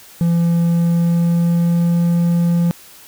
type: tone with pitch glide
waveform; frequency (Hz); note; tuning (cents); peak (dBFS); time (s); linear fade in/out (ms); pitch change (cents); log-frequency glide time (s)
triangle; 169.6 to 171.37; E3 to F3; +50 to -32; -10; 0.21-2.71; 0; +18; 0.67-2.15
effects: white hiss -42 dBFS RMS until 3.07 s